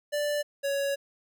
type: tone pair in turn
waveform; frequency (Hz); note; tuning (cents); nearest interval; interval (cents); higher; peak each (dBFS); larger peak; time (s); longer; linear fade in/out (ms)
square; 587.3 / 558.3; D5 / C#5; 0 / +12; minor second; 88; first; -27; neither; 0.12-0.43 / 0.63-0.96; second; 20
effects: none